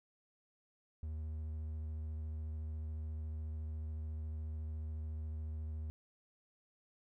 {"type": "tone with vibrato", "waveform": "triangle", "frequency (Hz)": 77.78, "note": "D#2", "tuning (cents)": 0, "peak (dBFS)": -37, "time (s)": [1.03, 5.9], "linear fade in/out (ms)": 0, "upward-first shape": "sine", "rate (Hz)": 14, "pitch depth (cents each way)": 18, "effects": []}